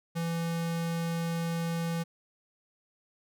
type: tone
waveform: square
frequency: 167.2 Hz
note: E3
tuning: 25 cents sharp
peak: -30 dBFS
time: 0.15-2.04 s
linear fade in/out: 20 ms
effects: none